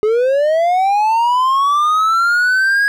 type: linear sweep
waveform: triangle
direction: up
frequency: 415.3 to 1661.2 Hz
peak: -9 dBFS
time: 0.03-2.88 s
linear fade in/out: 0 ms
effects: none